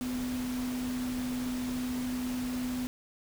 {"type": "tone in noise", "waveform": "sine", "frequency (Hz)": 250.6, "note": "B3", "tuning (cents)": 25, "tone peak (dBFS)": -31, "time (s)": [0.01, 2.87], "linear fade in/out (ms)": 0, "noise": "pink", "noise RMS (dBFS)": -42, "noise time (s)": [0.01, 2.87], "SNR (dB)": 8, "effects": []}